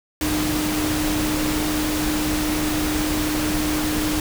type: tone in noise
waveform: sine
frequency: 304.7 Hz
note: D#4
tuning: 36 cents flat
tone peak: -22 dBFS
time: 0.21-4.2 s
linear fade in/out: 2 ms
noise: pink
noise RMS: -25 dBFS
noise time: 0.21-4.2 s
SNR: 0 dB
effects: none